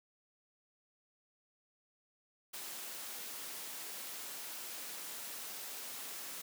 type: high-pass noise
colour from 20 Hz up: white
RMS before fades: -45 dBFS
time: 2.53-6.42 s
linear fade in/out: 10 ms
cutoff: 220 Hz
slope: 12 dB/octave
effects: none